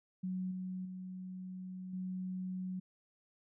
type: tone with level steps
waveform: sine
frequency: 185 Hz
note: F#3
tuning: in tune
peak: -35 / -38 / -42 / -37 dBFS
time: 0.23-2.8 s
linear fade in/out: 10 ms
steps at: 0.51 / 0.85 / 1.93 s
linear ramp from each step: 5 ms
effects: none